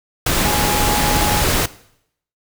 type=tone in noise; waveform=sine; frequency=835 Hz; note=G#5; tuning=9 cents sharp; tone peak=-21 dBFS; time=0.45-1.42 s; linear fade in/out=5 ms; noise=pink; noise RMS=-17 dBFS; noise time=0.26-1.66 s; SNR=-7 dB; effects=noise-tail reverb RT60 0.7 s tail -18 dB re dry